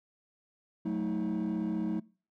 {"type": "chord", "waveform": "triangle", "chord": "D# diminished", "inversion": "first", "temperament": "equal with one note detuned", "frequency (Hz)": [185, 220, 318.6], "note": ["F#3", "A3", "D#4"], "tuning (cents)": [0, 0, 41], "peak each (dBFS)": -31, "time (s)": [0.85, 2], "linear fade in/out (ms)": 10, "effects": ["noise-tail reverb RT60 0.4 s tail -24 dB re dry", "tanh soft clip ceiling -24 dBFS"]}